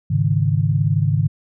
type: chord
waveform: sine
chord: Ab suspended fourth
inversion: none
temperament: equal with one note detuned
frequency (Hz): 103.83 / 137.32 / 155.56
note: Ab2 / Db3 / Eb3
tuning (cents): 0 / -16 / 0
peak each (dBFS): -19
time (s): 0.1-1.28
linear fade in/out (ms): 10
effects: none